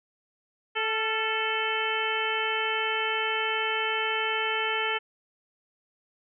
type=harmonic tone with a mistuned harmonic; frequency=438.7 Hz; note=A4; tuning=5 cents flat; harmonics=1 / 2 / 3 / 4 / 5 / 6 / 7; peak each=-33 / -33 / -33 / -33 / -33 / -33 / -33 dBFS; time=0.75-4.99 s; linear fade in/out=20 ms; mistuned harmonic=3; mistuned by=+48 cents; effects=none